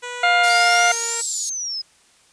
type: tone with pitch glide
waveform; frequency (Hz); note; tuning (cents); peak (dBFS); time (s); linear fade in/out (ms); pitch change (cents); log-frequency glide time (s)
10% pulse; 489.7 to 464.4; B4 to A#4; -15 to -7; -20; 0.02-1.22; 20; -92; 0.41-0.55
type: harmonic tone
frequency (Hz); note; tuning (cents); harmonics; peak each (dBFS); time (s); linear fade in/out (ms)
705; F5; +16; 1 / 2 / 3 / 4 / 5 / 6; -17 / -18 / -20 / -26 / -30 / -31; 0.23-0.92; 5
type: high-pass noise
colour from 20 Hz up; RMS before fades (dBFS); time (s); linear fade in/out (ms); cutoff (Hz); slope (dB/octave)
pink; -27; 0.43-1.5; 10; 4200; 48
type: exponential two-way sweep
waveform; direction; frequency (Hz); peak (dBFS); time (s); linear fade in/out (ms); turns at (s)
sine; up then down; 4586 to 7830 to 5020; -24; 0.49-1.82; 10; 1.23
effects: white hiss -55 dBFS RMS until 2.32 s + resampled to 22050 Hz